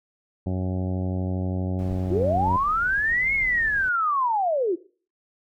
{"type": "harmonic tone", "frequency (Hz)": 92.5, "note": "F#2", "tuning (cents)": 0, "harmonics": [1, 2, 3, 4, 5, 6, 7, 8, 9], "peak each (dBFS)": [-26, -28, -33, -36, -44, -39, -42, -44, -49], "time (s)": [0.46, 2.57], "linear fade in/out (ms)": 5}
{"type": "noise", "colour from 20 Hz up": "brown", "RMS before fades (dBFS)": -39, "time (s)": [1.79, 3.89], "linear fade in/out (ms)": 0}
{"type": "linear two-way sweep", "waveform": "sine", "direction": "up then down", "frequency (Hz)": [317.3, 2200, 317.3], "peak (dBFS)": -20, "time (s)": [2.1, 4.76], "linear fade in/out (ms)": 20, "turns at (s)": 3.34}
{"effects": ["noise-tail reverb RT60 0.4 s tail -18 dB re dry"]}